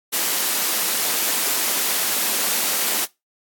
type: high-pass noise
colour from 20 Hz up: white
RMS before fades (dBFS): -21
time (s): 0.12-3.06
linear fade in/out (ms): 20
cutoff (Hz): 200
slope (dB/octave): 24
effects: noise-tail reverb RT60 0.2 s tail -21 dB re dry + AAC 64 kbps